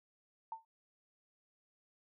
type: tone with exponential decay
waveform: sine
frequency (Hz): 898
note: A5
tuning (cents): +35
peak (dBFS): -36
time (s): 0.52-0.65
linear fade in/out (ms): 2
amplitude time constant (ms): 27
effects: none